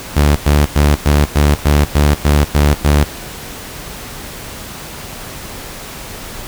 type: tone bursts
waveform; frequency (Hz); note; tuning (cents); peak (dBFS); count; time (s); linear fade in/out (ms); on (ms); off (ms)
sawtooth; 73.3; D2; -3; -4; 10; 0.16-3.042; 10; 200; 98
effects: pink hiss -29 dBFS RMS until 6.47 s